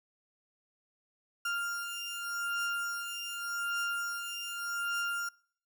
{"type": "beating tone pair", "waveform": "35% pulse", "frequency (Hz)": [1396.9, 1397.75], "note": ["F6", "F6"], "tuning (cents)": [0, 1], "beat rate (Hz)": 0.85, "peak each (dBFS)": [-34, -36], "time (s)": [1.45, 5.29], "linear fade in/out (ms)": 5, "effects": ["noise-tail reverb RT60 0.6 s tail -25 dB re dry"]}